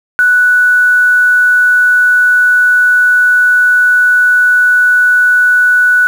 sine tone with quantisation, 1480 Hz, F#6, in tune, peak -5 dBFS, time 0.19-6.07 s, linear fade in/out 0 ms, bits 5, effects none

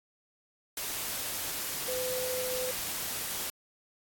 sine tone in noise, 507 Hz, B4, 45 cents sharp, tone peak -32 dBFS, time 1.88-2.71 s, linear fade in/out 2 ms, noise white, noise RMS -35 dBFS, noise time 0.77-3.5 s, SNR 0 dB, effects AAC 64 kbps

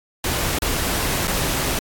pink noise with dropouts, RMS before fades -22 dBFS, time 0.24-1.79 s, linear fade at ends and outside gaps 2 ms, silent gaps 0.587-0.62 / 1.273-1.278 s, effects AAC 64 kbps

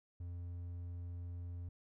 triangle tone, 87.31 Hz, F2, in tune, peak -40 dBFS, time 0.2-1.69 s, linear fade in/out 5 ms, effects none

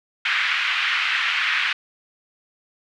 white band-pass noise, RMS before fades -22 dBFS, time 0.25-1.73 s, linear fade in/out 5 ms, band 1400 to 2800 Hz, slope 24 dB/octave, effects none

